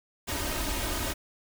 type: noise with comb filter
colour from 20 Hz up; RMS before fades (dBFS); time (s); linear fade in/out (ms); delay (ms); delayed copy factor
pink; -31; 0.27-1.14; 20; 3.2; +0.65
effects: none